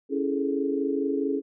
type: chord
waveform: sine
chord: A major seventh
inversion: first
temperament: equal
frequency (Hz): 277.2 / 329.6 / 415.3 / 440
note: C#4 / E4 / G#4 / A4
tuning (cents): 0 / 0 / 0 / 0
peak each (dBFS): -27 / -32 / -28 / -33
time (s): 0.09-1.42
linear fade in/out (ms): 50
effects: none